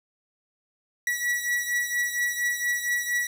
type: beating tone pair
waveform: 45% pulse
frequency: 1935 / 1939.3 Hz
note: B6 / B6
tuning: -36 / -32 cents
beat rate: 4.3 Hz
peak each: -26 / -30 dBFS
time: 1.07-3.27 s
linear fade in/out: 2 ms
effects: none